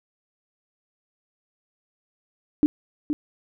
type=tone with echo; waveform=sine; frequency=297.1 Hz; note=D4; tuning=20 cents sharp; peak=-13 dBFS; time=2.63-2.66 s; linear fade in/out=0 ms; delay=470 ms; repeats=1; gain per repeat=-8 dB; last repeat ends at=3.13 s; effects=none